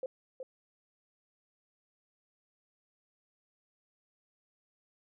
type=tone with echo; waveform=sine; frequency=519 Hz; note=C5; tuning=14 cents flat; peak=-33 dBFS; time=0.03-0.06 s; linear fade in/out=2 ms; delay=370 ms; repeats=1; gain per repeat=-6 dB; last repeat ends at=0.43 s; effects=none